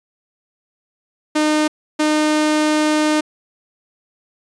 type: tone bursts at uneven times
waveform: sawtooth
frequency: 305.3 Hz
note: D#4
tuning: 33 cents flat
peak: -10 dBFS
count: 2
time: 1.35-1.68 / 1.99-3.21 s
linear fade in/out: 10 ms
effects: resampled to 22050 Hz